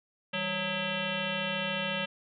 sine tone with frequency modulation, 1637 Hz, G#6, 25 cents flat, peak -29 dBFS, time 0.33-2.06 s, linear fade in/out 10 ms, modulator 360 Hz, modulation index 4.5, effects none

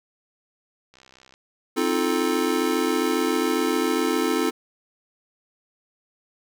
click train, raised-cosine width 0.2 ms, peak -33 dBFS, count 27, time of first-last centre 0.94-1.339 s, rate 65.1 Hz
square chord, F dominant seventh, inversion second, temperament just, 261.9 / 314.3 / 349.2 / 436.5 Hz, C4 / Eb4 / F4 / A4, +2 / +18 / 0 / -14 cents, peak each -27 dBFS, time 1.76-4.51 s, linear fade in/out 20 ms
effects none

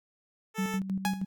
10% pulse tone, 440 Hz, A4, in tune, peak -26 dBFS, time 0.54-0.8 s, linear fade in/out 50 ms
sine tone with tremolo, 191.5 Hz, G3, 40 cents flat, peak -27 dBFS, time 0.58-1.25 s, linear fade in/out 10 ms, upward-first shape square, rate 6.3 Hz, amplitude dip 60%
sawtooth tone with exponential decay, 833 Hz, G#5, 5 cents sharp, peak -22 dBFS, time 1.05-1.26 s, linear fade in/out 0 ms, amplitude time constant 44 ms
effects none

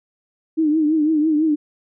sine tone with vibrato, 308.9 Hz, D#4, 12 cents flat, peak -14 dBFS, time 0.57-1.56 s, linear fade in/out 20 ms, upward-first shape triangle, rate 6 Hz, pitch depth 92 cents each way, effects none

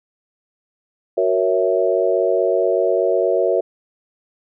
sine chord, F# dominant seventh, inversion none, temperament equal, 370 / 466.2 / 554.4 / 659.3 Hz, F#4 / A#4 / C#5 / E5, 0 / 0 / 0 / 0 cents, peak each -20 dBFS, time 1.17-3.61 s, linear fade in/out 10 ms, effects none

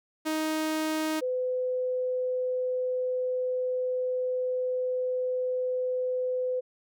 sawtooth / sine tone pair in turn, 312.9 / 506 Hz, D#4 / B4, +10 / +42 cents, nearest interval minor sixth, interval 832 cents, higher second, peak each -23 / -26 dBFS, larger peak first, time 0.25-1.21 / 1.21-6.61 s, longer second, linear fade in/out 20 ms, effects none

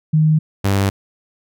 sine / sawtooth tone pair in turn, 155.56 / 98.48 Hz, D#3 / G2, 0 / +8 cents, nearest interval minor sixth, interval 792 cents, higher first, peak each -10 dBFS, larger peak neither, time 0.13-0.39 / 0.64-0.9 s, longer neither, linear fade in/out 10 ms, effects none

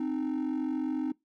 triangle tone pair together, 261.6 / 307.4 Hz, C4 / D#4, 0 / -21 cents, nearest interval minor third, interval 279 cents, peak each -28 dBFS, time 0-1.12 s, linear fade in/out 5 ms, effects noise-tail reverb RT60 0.2 s tail -26 dB re dry + tanh soft clip ceiling -24 dBFS

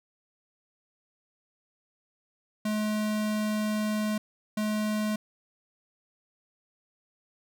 square tone bursts at uneven times, 213.1 Hz, G#3, 45 cents sharp, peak -27 dBFS, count 2, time 2.65-4.18 / 4.57-5.16 s, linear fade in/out 5 ms, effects none

